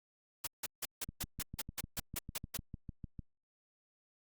white noise bursts, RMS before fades -38 dBFS, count 12, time 0.44-2.572 s, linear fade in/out 5 ms, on 31 ms, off 160 ms
click train, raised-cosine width 5 ms, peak -31 dBFS, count 15, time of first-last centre 1.09-3.192 s, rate 6.66 Hz
effects Opus 48 kbps

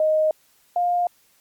sine tone pair in turn, 622.3 / 706 Hz, D#5 / F5, 0 / +19 cents, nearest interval major second, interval 219 cents, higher second, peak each -16 / -18 dBFS, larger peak first, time 0-0.31 / 0.76-1.07 s, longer neither, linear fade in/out 2 ms, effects white hiss -60 dBFS RMS until 1.4 s + Opus 48 kbps

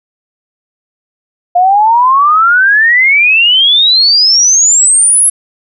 sine exponential sweep, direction up, 698.5 to 11000 Hz, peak -4 dBFS, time 1.55-5.3 s, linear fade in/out 10 ms, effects none

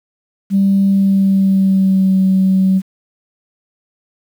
sine tone with pitch glide, 196 to 189.65 Hz, G3 to F#3, 0 to +43 cents, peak -8 dBFS, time 0.5-2.82 s, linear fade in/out 50 ms, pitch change -57 cents, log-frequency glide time 0.91-2.18 s, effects tanh soft clip ceiling -4 dBFS + 7-bit

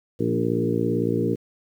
harmonic tone with a mistuned harmonic, 57.8 Hz, A#1, 14 cents flat, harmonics 2 / 3 / 4 / 5 / 6 / 7 / 8, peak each -28 / -28 / -28 / -28 / -28 / -28 / -28 dBFS, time 0.19-1.36 s, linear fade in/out 20 ms, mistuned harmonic 5, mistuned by +20 cents, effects 9-bit

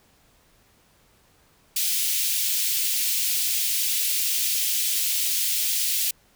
white high-pass noise, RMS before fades -24 dBFS, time 1.76-6.11 s, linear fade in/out 5 ms, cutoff 2500 Hz, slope 24 dB/octave, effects pink hiss -60 dBFS RMS until 6.35 s

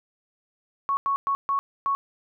sine tone bursts at uneven times, 1108 Hz, C#6, 1 cent flat, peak -21 dBFS, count 5, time 0.89-0.97 / 1.06-1.16 / 1.27-1.35 / 1.49-1.59 / 1.86-1.95 s, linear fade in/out 0 ms, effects none

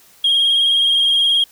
sine tone with vibrato, 3243 Hz, G#7, 42 cents flat, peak -10 dBFS, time 0.24-1.44 s, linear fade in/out 5 ms, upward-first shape sine, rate 19 Hz, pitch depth 31 cents each way, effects tanh soft clip ceiling -9 dBFS + white hiss -49 dBFS RMS until 1.51 s

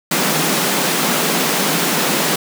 pink high-pass noise, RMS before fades -17 dBFS, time 0.11-2.36 s, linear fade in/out 5 ms, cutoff 150 Hz, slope 96 dB/octave, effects none

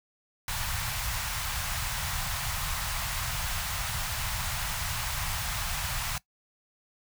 pink band-stop noise, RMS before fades -32 dBFS, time 0.48-6.18 s, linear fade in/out 2 ms, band 140 to 790 Hz, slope 24 dB/octave, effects noise-tail reverb RT60 0.1 s tail -19 dB re dry

